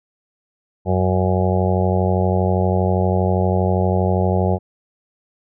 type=harmonic tone; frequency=92.5 Hz; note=F#2; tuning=in tune; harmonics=1 / 2 / 4 / 5 / 6 / 7 / 8 / 9; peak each=-18 / -21 / -24 / -25 / -26 / -26 / -27 / -28 dBFS; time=0.85-4.59 s; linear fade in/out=50 ms; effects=none